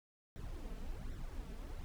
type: noise with flanger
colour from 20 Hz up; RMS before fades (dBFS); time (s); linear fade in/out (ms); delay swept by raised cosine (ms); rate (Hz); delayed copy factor
brown; -44; 0.36-1.84; 0; 0.53 to 4.63; 1.3; +0.7
effects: none